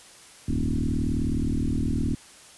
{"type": "tone with frequency modulation", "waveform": "sine", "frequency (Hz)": 111.9, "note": "A2", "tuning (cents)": 30, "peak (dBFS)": -22, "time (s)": [0.48, 2.15], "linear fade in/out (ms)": 5, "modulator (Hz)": 39.2, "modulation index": 4.8, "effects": ["white hiss -49 dBFS RMS until 2.57 s", "resampled to 24000 Hz"]}